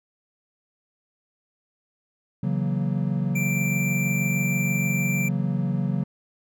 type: chord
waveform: triangle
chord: F# dominant seventh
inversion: second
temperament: equal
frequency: 138.59 / 164.81 / 185 / 233.1 Hz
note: C#3 / E3 / F#3 / A#3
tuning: 0 / 0 / 0 / 0 cents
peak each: -24 / -28 / -24 / -30 dBFS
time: 2.43-6.04 s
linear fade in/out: 5 ms
type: tone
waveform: square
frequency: 2352 Hz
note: D7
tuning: 2 cents sharp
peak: -27 dBFS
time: 3.35-5.29 s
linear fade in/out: 10 ms
effects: none